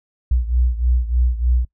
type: beating tone pair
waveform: sine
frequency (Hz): 60.1 / 63.4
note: B1 / B1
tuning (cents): -46 / +46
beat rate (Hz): 3.3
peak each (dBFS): -16 / -20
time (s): 0.31-1.65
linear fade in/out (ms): 5
effects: noise-tail reverb RT60 0.1 s tail -22 dB re dry